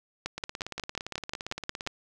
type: two click trains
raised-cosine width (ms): 0.2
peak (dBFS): -18 / -14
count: 27 / 10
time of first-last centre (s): 0.38-1.866 / 0.26-1.873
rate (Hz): 17.5 / 5.58
effects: none